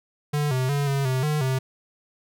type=tone with pitch steps; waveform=square; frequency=147.4 / 129.1 / 142.6 / 138.4 / 129.8 / 151.1 / 131.2 Hz; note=D3 / C3 / C#3 / C#3 / C3 / D3 / C3; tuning=+7 / -23 / +49 / -2 / -13 / +50 / +5 cents; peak=-22 dBFS; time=0.33-1.59 s; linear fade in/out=10 ms; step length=180 ms; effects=none